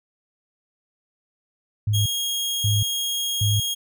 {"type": "tone bursts", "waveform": "sine", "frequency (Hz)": 105.4, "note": "G#2", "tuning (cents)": 26, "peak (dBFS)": -18, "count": 3, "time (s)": [1.87, 3.6], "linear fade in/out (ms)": 5, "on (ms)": 190, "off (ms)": 580}
{"type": "tone", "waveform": "sawtooth", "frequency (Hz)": 3267, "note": "G#7", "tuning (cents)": -29, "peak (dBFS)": -20, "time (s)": [1.93, 3.75], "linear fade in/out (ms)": 20}
{"effects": []}